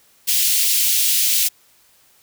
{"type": "high-pass noise", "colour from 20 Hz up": "white", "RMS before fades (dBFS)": -17, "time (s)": [0.27, 1.49], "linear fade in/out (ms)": 20, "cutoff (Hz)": 2600, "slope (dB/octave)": 24, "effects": ["white hiss -55 dBFS RMS until 2.22 s"]}